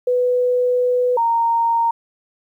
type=tone pair in turn; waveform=sine; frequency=496 / 925.6 Hz; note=B4 / A#5; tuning=+7 / -13 cents; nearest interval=major seventh; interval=1080 cents; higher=second; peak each=-14 dBFS; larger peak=neither; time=0.07-1.17 / 1.17-1.91 s; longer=first; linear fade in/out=5 ms; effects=9-bit